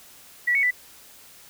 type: tone with pitch steps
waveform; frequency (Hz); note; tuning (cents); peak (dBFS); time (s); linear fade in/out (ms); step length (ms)
sine; 1944 / 2217 / 1982; B6 / C#7 / B6; -28 / 0 / +6; -18; 0.47-0.71; 10; 80
effects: white hiss -49 dBFS RMS until 1.49 s